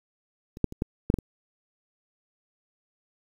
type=clicks; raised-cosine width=3 ms; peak=-27 / -8 / -25 / -12 / -7 / -8 / -20 dBFS; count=7; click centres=0.571 / 0.643 / 0.724 / 0.821 / 1.101 / 1.141 / 1.187 s; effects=8-bit